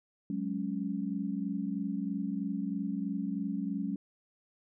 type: chord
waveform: sine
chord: F# suspended second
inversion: none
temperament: just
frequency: 185 / 208.1 / 277.5 Hz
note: F#3 / G#3 / C#4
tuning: 0 / +4 / +2 cents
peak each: -36 / -35 / -36 dBFS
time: 0.3-3.96 s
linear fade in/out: 2 ms
effects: none